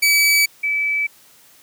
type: tone pair in turn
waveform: sawtooth / sine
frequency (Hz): 2291 / 2303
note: D7 / D7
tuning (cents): -44 / -34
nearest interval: unison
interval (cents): 10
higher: second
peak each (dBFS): -9 / -17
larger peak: first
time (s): 0.02-0.46 / 0.63-1.07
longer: neither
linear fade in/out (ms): 10
effects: white hiss -50 dBFS RMS until 1.62 s + high-pass 80 Hz 12 dB/octave